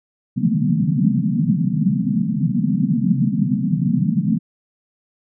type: band-pass noise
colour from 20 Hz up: white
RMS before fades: -18 dBFS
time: 0.36-4.39 s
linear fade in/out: 20 ms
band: 130 to 250 Hz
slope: 96 dB/octave
effects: none